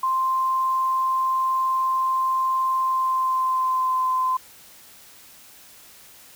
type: tone with pitch glide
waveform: sine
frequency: 1046.5 to 1030.3 Hz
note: C6 to C6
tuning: 0 to -27 cents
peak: -19 dBFS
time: 0.03-4.37 s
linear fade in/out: 5 ms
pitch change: -27 cents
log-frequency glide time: 2.79-4.08 s
effects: white hiss -48 dBFS RMS until 6.35 s